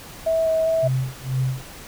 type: tone with vibrato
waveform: sine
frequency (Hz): 647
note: E5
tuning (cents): -32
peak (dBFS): -17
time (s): 0.26-0.88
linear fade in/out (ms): 10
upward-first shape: square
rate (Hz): 2.5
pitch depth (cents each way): 10
type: tone with tremolo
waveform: sine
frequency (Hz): 130.4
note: C3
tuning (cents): -5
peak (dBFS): -18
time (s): 0.82-1.66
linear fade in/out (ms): 20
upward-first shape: sine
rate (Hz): 2.1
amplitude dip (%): 100
effects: pink hiss -40 dBFS RMS until 1.87 s